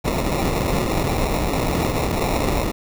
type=noise with sample-and-hold; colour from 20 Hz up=pink; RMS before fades=-21 dBFS; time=0.04-2.72 s; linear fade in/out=20 ms; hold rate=1575 Hz; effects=none